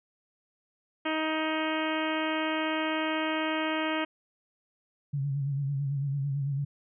harmonic tone, 314.2 Hz, D#4, 17 cents sharp, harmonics 1 / 2 / 3 / 4 / 5 / 6 / 7 / 8 / 9 / 10, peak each -31 / -34 / -36 / -37 / -38 / -39 / -39 / -40 / -41 / -41 dBFS, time 1.05-4.05 s, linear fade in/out 10 ms
sine tone with vibrato, 139.7 Hz, C#3, 14 cents sharp, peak -27 dBFS, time 5.13-6.65 s, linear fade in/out 10 ms, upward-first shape sine, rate 9 Hz, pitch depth 59 cents each way
effects none

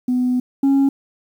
sine tone pair in turn, 250 / 274.6 Hz, B3 / C#4, +21 / -16 cents, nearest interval major second, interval 163 cents, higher second, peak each -14 / -9 dBFS, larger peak second, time 0.08-0.4 / 0.63-0.89 s, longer first, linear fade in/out 5 ms, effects tanh soft clip ceiling -11 dBFS + 8-bit

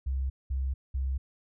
sine tone bursts, 66.3 Hz, C2, 23 cents sharp, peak -27 dBFS, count 3, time 0.06-1.18 s, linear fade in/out 10 ms, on 240 ms, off 200 ms, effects none

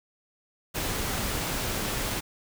pink noise, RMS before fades -30 dBFS, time 0.74-2.21 s, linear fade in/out 20 ms, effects none

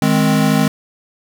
square chord, Ab major, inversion second, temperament equal, 155.56 / 207.7 / 261.6 Hz, Eb3 / Ab3 / C4, 0 / 0 / 0 cents, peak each -17 / -16 / -17 dBFS, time 0.02-0.68 s, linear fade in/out 2 ms, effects none

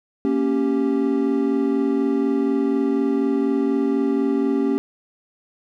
triangle chord, G diminished, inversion first, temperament equal, 233.1 / 277.2 / 392 Hz, Bb3 / Db4 / G4, 0 / 0 / 0 cents, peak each -22 / -18 / -21 dBFS, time 0.25-4.78 s, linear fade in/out 0 ms, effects none

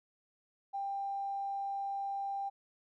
triangle tone with tanh clipping, 792 Hz, G5, 18 cents sharp, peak -34 dBFS, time 0.73-2.5 s, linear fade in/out 20 ms, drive 3 dB, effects none

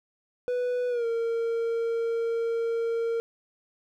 triangle tone with pitch glide, 493.9 to 460.8 Hz, B4 to A#4, 0 to -20 cents, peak -23 dBFS, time 0.48-3.2 s, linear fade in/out 0 ms, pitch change -120 cents, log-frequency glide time 0.89-1.06 s, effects none

